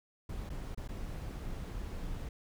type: noise with dropouts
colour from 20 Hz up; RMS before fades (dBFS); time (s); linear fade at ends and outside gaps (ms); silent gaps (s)
brown; -40; 0.29-2.29; 5; 0.493-0.5 / 0.748-0.774 / 0.878-0.888
effects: none